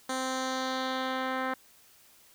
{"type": "tone with low-pass filter sweep", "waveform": "10% pulse", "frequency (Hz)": 260.4, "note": "C4", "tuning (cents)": -8, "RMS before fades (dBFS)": -32, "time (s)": [0.09, 1.54], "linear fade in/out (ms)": 5, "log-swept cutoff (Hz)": [8900, 2000], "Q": 1.6, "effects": ["white hiss -59 dBFS RMS until 2.34 s"]}